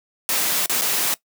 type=noise with dropouts; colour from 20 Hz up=white; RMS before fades=-21 dBFS; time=0.29-1.14 s; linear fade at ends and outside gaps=0 ms; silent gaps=0.659-0.696 / 0.812-0.819 s; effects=noise-tail reverb RT60 0.1 s tail -19 dB re dry + high-pass 200 Hz 12 dB/octave